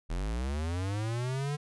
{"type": "linear sweep", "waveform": "square", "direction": "up", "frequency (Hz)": [39.08, 148.9], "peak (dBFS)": -31, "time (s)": [0.09, 1.57], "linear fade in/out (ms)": 20, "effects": ["resampled to 24000 Hz"]}